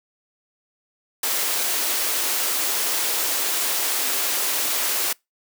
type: high-pass noise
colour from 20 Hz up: white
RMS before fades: -23 dBFS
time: 1.23-5.13 s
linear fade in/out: 5 ms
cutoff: 290 Hz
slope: 24 dB/octave
effects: noise-tail reverb RT60 0.2 s tail -26 dB re dry